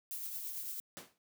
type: noise with tremolo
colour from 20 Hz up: violet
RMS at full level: -40 dBFS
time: 0.11-0.8 s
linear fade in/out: 0 ms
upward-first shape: triangle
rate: 9 Hz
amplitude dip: 40%
type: noise with exponential decay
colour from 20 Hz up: pink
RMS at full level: -42 dBFS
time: 0.97-1.18 s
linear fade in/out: 0 ms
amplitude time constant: 44 ms
effects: high-pass 200 Hz 12 dB/octave